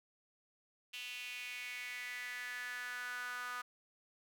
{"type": "tone with high-pass filter sweep", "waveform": "sawtooth", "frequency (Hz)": 246.9, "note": "B3", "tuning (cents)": 0, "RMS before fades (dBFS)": -44, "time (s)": [0.93, 3.62], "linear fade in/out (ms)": 10, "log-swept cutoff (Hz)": [2800, 1300], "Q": 5.6, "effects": []}